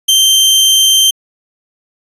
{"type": "tone", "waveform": "sawtooth", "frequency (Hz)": 3136, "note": "G7", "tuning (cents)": 0, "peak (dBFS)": -3, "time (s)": [0.08, 1.11], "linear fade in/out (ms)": 10, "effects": ["resampled to 32000 Hz"]}